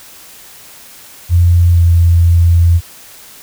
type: tone with pitch glide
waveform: sine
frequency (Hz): 86.7 to 85.21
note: F2 to F2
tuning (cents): -12 to -42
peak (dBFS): -5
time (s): 1.29-2.81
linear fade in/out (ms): 50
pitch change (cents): -30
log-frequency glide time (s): 1.72-1.82
effects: white hiss -37 dBFS RMS until 3.42 s